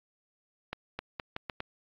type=accelerating click train; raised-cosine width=0.3 ms; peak=-18 dBFS; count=6; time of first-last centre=0.73-1.604 s; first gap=260 ms; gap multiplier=0.8; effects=low-pass 4000 Hz 12 dB/octave + AAC 32 kbps